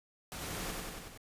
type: noise with echo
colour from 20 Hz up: pink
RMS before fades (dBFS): -42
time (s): 0.32-0.71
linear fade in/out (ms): 0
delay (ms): 93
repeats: 5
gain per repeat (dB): -2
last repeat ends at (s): 1.175
effects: resampled to 32000 Hz